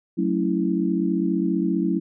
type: chord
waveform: sine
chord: F# minor seventh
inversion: none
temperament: equal with one note detuned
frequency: 185 / 220 / 280.1 / 329.6 Hz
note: F#3 / A3 / C#4 / E4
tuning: 0 / 0 / +18 / 0 cents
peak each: -24 / -27 / -26 / -24 dBFS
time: 0.17-2 s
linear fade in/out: 20 ms
effects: none